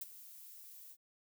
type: noise with ADSR envelope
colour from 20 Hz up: violet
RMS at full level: -40 dBFS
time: 0.01-0.97 s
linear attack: 6 ms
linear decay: 26 ms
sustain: -14 dB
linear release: 55 ms
effects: none